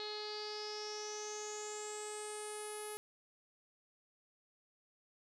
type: tone with low-pass filter sweep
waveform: sawtooth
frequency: 422.4 Hz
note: G#4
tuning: 29 cents sharp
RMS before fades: -44 dBFS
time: 0-2.97 s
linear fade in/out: 0 ms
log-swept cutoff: 4100 to 11000 Hz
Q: 9.7
effects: none